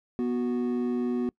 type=tone pair together; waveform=triangle; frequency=244.9 / 368.8 Hz; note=B3 / F#4; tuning=-14 / -6 cents; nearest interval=perfect fifth; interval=708 cents; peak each=-24 / -28 dBFS; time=0.19-1.29 s; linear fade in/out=0 ms; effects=noise-tail reverb RT60 0.1 s tail -25 dB re dry + tanh soft clip ceiling -16 dBFS